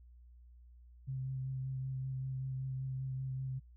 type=tone with vibrato; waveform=sine; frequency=131.8 Hz; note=C3; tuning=13 cents sharp; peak=-36 dBFS; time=1.07-3.6 s; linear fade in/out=20 ms; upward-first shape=sine; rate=5.2 Hz; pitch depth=17 cents each way; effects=added 60 Hz sine -55 dBFS peak until 3.76 s